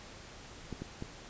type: clicks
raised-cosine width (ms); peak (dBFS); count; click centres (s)
3; -25; 3; 0.727 / 0.82 / 1.024
effects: pink hiss -50 dBFS RMS until 1.29 s + resampled to 16000 Hz